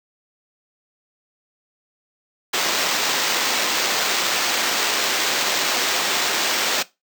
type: noise with sample-and-hold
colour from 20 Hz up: white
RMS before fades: -21 dBFS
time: 2.53-6.83 s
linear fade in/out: 10 ms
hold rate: 11025 Hz
effects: noise-tail reverb RT60 0.2 s tail -18 dB re dry + high-pass 300 Hz 12 dB/octave